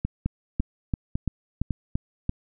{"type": "two click trains", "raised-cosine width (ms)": 5, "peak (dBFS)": [-12, -13], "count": [7, 4], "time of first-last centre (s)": [[0.26, 2.294], [0.05, 1.707]], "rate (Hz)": [2.95, 1.81], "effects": []}